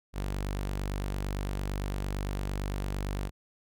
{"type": "tone", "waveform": "sawtooth", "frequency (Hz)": 48.84, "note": "G1", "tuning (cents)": -6, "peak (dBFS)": -27, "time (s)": [0.13, 3.31], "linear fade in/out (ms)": 50, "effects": []}